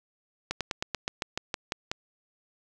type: slowing click train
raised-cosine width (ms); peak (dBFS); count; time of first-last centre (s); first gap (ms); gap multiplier
0.2; -12; 11; 0.51-1.915; 97; 1.08
effects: none